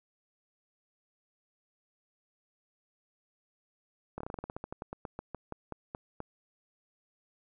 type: slowing click train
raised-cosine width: 1 ms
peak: -24 dBFS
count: 21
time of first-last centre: 4.18-6.204 s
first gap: 25 ms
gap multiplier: 1.13
effects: none